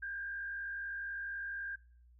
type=tone with frequency modulation; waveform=sine; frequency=1600 Hz; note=G6; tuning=35 cents sharp; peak=-38 dBFS; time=0.02-1.76 s; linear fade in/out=10 ms; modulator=55.9 Hz; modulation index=0.71; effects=noise-tail reverb RT60 0.5 s tail -22 dB re dry + added 60 Hz sine -59 dBFS peak until 2.19 s